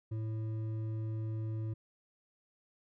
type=tone with hard clipping; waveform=sine; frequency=110 Hz; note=A2; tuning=in tune; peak=-36 dBFS; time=0.11-1.74 s; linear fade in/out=10 ms; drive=7 dB; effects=none